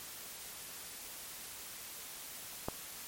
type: click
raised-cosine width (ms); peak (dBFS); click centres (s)
1; -20; 2.685
effects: white hiss -47 dBFS RMS until 3.07 s + MP3 64 kbps